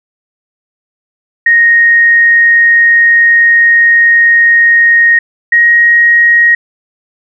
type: tone pair in turn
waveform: sine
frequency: 1864.7 / 1882 Hz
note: A#6 / A#6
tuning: 0 / +16 cents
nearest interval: unison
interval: 16 cents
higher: second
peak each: -3 dBFS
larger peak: neither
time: 1.46-5.19 / 5.52-6.55 s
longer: first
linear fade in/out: 5 ms
effects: none